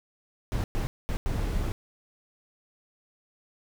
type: noise bursts at uneven times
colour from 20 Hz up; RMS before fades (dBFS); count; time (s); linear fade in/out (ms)
brown; -28; 4; 0.52-0.64 / 0.75-0.87 / 1.09-1.17 / 1.26-1.72; 0
effects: none